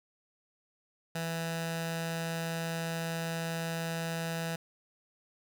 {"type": "tone with notch filter", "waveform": "15% pulse", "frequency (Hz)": 165.2, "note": "E3", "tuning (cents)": 4, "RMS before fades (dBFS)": -35, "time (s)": [1.15, 4.56], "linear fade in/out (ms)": 5, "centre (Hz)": 360, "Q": 0.99, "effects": []}